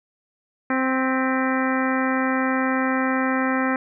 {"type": "harmonic tone with a mistuned harmonic", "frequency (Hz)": 261.6, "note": "C4", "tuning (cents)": 0, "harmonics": [1, 2, 3, 4, 5, 6, 7, 8, 9], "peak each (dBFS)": [-22, -28, -30, -30, -29, -30, -30, -33, -36], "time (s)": [0.7, 3.76], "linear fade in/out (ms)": 2, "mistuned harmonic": 8, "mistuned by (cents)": -80, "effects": []}